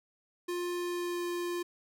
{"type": "tone with pitch glide", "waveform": "square", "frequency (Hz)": [352.4, 349.8], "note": ["F4", "F4"], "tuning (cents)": [16, 3], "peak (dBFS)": -33, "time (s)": [0.48, 1.63], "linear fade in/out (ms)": 10, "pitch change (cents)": -13, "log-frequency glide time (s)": [0.77, 1.26], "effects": []}